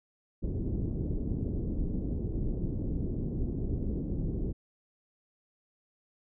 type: low-pass noise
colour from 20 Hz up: pink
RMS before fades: -32 dBFS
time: 0.42-4.53 s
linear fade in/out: 20 ms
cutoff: 360 Hz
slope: 24 dB/octave
effects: none